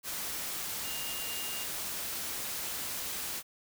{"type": "tone in noise", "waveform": "sine", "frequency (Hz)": 2821, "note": "F7", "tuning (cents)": 17, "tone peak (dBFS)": -42, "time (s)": [0.82, 1.67], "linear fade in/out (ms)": 50, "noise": "white", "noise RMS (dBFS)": -37, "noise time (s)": [0.03, 3.43], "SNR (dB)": -8, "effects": []}